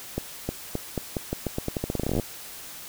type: accelerating click train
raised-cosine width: 2 ms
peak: -13 dBFS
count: 24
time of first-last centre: 0.18-2.197 s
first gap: 310 ms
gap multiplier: 0.85
effects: white hiss -41 dBFS RMS until 2.88 s